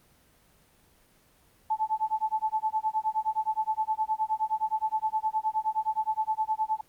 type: tone with tremolo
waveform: sine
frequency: 871 Hz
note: A5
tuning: 18 cents flat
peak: -22 dBFS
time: 1.7-6.81 s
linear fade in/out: 5 ms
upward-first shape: sine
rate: 9.6 Hz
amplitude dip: 100%
effects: pink hiss -62 dBFS RMS until 6.88 s + Opus 24 kbps